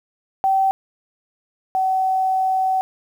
sine tone pair in turn, 771 / 757.3 Hz, G5 / F#5, -29 / +40 cents, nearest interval unison, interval 31 cents, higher first, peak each -14 / -16 dBFS, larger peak first, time 0.44-0.71 / 1.75-2.81 s, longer second, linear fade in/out 0 ms, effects 8-bit

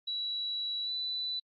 sine tone with pitch glide, 3917 to 3981 Hz, B7 to B7, -15 to +13 cents, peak -32 dBFS, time 0.07-1.4 s, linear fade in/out 10 ms, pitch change +28 cents, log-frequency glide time 0.83-0.91 s, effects AAC 32 kbps

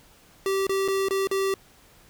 square tone with dropouts, 388.2 Hz, G4, 17 cents flat, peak -23 dBFS, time 0.46-1.54 s, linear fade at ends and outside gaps 1 ms, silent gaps 0.668-0.694 / 0.879-0.884 / 1.085-1.108 / 1.272-1.313 s, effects pink hiss -55 dBFS RMS until 2.09 s

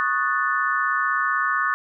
sine chord, D# half-diminished seventh, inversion third, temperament equal, 1108.7 / 1244.5 / 1480 / 1760 Hz, C#6 / D#6 / F#6 / A6, 0 / 0 / 0 / 0 cents, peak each -25 dBFS, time 0-1.74 s, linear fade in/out 0 ms, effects none

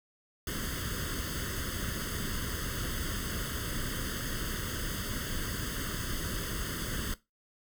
pink noise with comb filter, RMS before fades -35 dBFS, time 0.47-7.14 s, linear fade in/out 2 ms, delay 0.62 ms, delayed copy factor +0.95, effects noise-tail reverb RT60 0.2 s tail -17 dB re dry

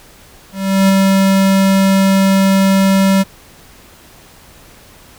square tone with ADSR envelope, 193.6 Hz, G3, 21 cents flat, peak -7 dBFS, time 0.52-3.24 s, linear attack 370 ms, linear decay 10 ms, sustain -2 dB, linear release 27 ms, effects pink hiss -42 dBFS RMS until 5.18 s

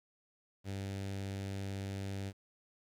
sawtooth tone with notch filter, 98 Hz, G2, in tune, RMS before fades -40 dBFS, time 0.64-2.33 s, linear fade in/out 50 ms, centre 1100 Hz, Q 1.4, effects low-pass 10000 Hz 12 dB/octave + 11-bit

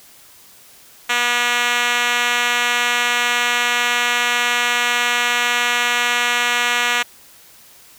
5% pulse tone with band-pass filter, 241.8 Hz, B3, 36 cents flat, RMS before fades -18 dBFS, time 1.09-7.03 s, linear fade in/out 10 ms, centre 2800 Hz, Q 0.58, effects white hiss -46 dBFS RMS until 7.98 s

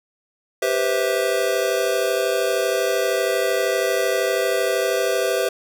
square chord, C major seventh, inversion second, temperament just, 392.4 / 490.5 / 523.3 / 654.1 Hz, G4 / B4 / C5 / E5, +2 / -12 / 0 / -14 cents, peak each -25 dBFS, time 0.62-5.49 s, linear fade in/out 5 ms, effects none

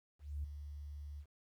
sine tone with ADSR envelope, 72.8 Hz, D2, 15 cents flat, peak -35 dBFS, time 0.19-1.26 s, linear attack 250 ms, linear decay 4 ms, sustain -9 dB, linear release 67 ms, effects tanh soft clip ceiling -32 dBFS + 12-bit

